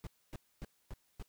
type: noise bursts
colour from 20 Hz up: brown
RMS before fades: -43 dBFS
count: 5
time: 0.04-1.225 s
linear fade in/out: 0 ms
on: 29 ms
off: 260 ms
effects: white hiss -74 dBFS RMS until 1.28 s